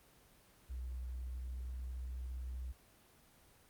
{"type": "tone with pitch glide", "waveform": "sine", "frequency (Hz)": [62.4, 63.05], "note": ["B1", "B1"], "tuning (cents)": [19, 36], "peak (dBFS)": -40, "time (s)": [0.69, 2.73], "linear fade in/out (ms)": 20, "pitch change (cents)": 17, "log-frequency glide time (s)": [1.07, 2.6], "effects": ["pink hiss -65 dBFS RMS until 3.69 s", "Opus 24 kbps"]}